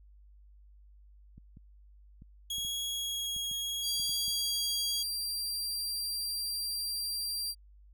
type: clicks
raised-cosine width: 5 ms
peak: -39 dBFS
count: 10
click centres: 1.38 / 1.571 / 2.221 / 2.583 / 2.649 / 3.364 / 3.514 / 3.999 / 4.095 / 4.281 s
type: tone with vibrato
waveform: sawtooth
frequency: 3310 Hz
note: G#7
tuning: 6 cents flat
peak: -30 dBFS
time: 2.5-5.03 s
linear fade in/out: 5 ms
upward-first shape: triangle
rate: 0.78 Hz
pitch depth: 8 cents each way
type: tone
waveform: sawtooth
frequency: 4728 Hz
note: D8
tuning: 11 cents sharp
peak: -30 dBFS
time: 3.82-7.55 s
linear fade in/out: 50 ms
effects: added 50 Hz sine -54 dBFS peak until 7.93 s